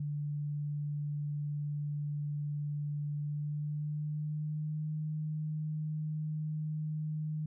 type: tone with pitch glide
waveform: sine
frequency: 146.83 to 153.95 Hz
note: D3 to D#3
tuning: 0 to -18 cents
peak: -33 dBFS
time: 0-7.46 s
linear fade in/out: 5 ms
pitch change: +82 cents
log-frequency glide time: 3.14-4.93 s
effects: none